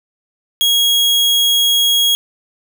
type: tone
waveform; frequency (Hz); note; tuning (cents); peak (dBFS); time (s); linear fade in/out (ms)
40% pulse; 3300; G#7; -12; -10; 0.61-2.15; 0
effects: none